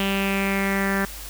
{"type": "tone with low-pass filter sweep", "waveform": "sawtooth", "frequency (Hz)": 196, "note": "G3", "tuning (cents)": 0, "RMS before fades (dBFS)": -23, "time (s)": [0, 1.05], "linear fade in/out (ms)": 2, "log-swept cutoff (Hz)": [3000, 1700], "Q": 5, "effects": ["added 50 Hz sine -38 dBFS peak until 1.29 s", "white hiss -38 dBFS RMS until 1.29 s"]}